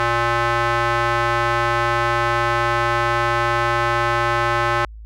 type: tone with band-pass filter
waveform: square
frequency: 117.8 Hz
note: A#2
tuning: 19 cents sharp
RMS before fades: -19 dBFS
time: 0-4.85 s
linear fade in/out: 0 ms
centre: 1300 Hz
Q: 1.5
effects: added 54 Hz sine -34 dBFS peak until 5.05 s